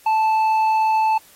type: tone with tanh clipping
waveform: sine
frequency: 877 Hz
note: A5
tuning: 6 cents flat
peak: -16 dBFS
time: 0.06-1.18 s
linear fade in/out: 5 ms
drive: 6 dB
effects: white hiss -50 dBFS RMS until 1.35 s + AAC 48 kbps